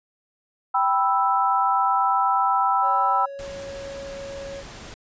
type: chord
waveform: sine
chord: E minor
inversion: first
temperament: equal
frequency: 784 / 987.8 / 1318.5 Hz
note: G5 / B5 / E6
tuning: 0 / 0 / 0 cents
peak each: -22 dBFS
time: 0.74-3.26 s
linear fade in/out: 10 ms
type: tone with pitch glide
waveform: triangle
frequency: 558 to 552.9 Hz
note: C#5 to C#5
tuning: +11 to -5 cents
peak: -31 dBFS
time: 2.81-4.64 s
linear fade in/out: 50 ms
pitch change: -16 cents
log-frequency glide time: 3.05-3.71 s
type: noise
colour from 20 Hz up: pink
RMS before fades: -40 dBFS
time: 3.39-4.94 s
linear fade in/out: 0 ms
effects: resampled to 16000 Hz